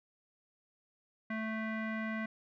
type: tone with low-pass filter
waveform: square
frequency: 220 Hz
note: A3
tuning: in tune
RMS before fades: -37 dBFS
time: 1.3-2.26 s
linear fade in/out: 5 ms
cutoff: 1900 Hz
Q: 4.8
effects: none